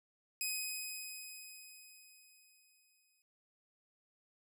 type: tone with exponential decay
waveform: 10% pulse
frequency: 2517 Hz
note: D#7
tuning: 19 cents sharp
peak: -26 dBFS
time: 0.41-3.22 s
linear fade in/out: 1 ms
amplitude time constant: 610 ms
effects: none